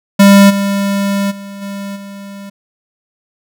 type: tone with level steps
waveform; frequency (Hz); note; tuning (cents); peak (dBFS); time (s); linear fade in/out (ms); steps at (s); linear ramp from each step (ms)
square; 198.9; G3; +25; -3 / -13 / -27 / -22 / -28; 0.19-2.5; 10; 0.49 / 1.3 / 1.61 / 1.95; 20
effects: none